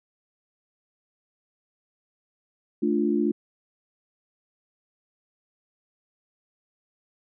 sine chord, D minor, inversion second, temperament equal, 220 / 293.7 / 349.2 Hz, A3 / D4 / F4, 0 / 0 / 0 cents, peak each -25 dBFS, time 2.82-3.32 s, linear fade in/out 10 ms, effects none

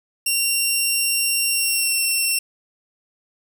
10% pulse tone with pitch glide, 2756 to 2715 Hz, F7 to F7, -24 to -50 cents, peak -10 dBFS, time 0.26-2.39 s, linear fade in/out 5 ms, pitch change -26 cents, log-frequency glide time 1.5-1.97 s, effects 8-bit

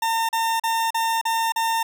40% pulse tone bursts, 908 Hz, A#5, 46 cents flat, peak -19 dBFS, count 6, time 0.02-1.83 s, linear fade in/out 5 ms, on 270 ms, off 38 ms, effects none

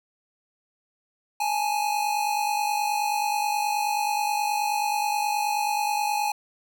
square tone pair together, 830.6 / 880 Hz, G#5 / A5, 0 / 0 cents, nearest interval minor second, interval 100 cents, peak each -25 / -30 dBFS, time 1.4-6.32 s, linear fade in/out 5 ms, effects none

